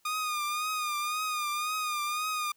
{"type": "tone with vibrato", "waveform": "sawtooth", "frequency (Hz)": 1223, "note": "D#6", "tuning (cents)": -30, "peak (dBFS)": -26, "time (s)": [0.05, 2.52], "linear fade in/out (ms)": 5, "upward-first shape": "triangle", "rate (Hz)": 1.9, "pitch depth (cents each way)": 61, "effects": ["white hiss -69 dBFS RMS until 2.56 s"]}